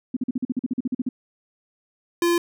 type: tone bursts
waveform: sine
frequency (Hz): 251.6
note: B3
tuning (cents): +32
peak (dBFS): -20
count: 14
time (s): 0.14-1.09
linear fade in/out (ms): 5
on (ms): 27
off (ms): 44
type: tone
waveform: square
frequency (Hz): 343.9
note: F4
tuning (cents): -27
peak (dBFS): -18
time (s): 2.22-2.38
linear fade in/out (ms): 2
effects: none